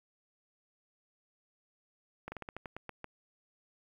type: slowing click train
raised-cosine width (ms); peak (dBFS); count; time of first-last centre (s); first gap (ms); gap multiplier
0.5; -26; 10; 2.28-3.043; 40; 1.18
effects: 10-bit